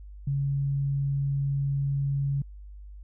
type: tone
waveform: sine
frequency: 139.2 Hz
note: C#3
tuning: 8 cents sharp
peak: -24 dBFS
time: 0.27-2.42 s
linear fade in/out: 5 ms
effects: added 50 Hz sine -41 dBFS peak until 3.03 s